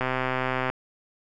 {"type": "click train", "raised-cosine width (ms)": 0.5, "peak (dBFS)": -11, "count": 90, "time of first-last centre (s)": [0.01, 0.7], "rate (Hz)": 129, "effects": []}